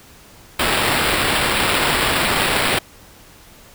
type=noise with sample-and-hold; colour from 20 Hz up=white; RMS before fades=-18 dBFS; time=0.59-2.79 s; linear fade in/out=5 ms; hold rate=6300 Hz; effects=pink hiss -45 dBFS RMS until 3.74 s